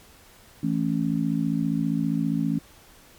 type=chord; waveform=sine; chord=A major; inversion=second; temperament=just; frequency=165 / 220 / 275 Hz; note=E3 / A3 / C#4; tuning=+2 / 0 / -14 cents; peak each=-26 dBFS; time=0.63-2.59 s; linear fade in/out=5 ms; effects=pink hiss -52 dBFS RMS until 3.18 s + MP3 96 kbps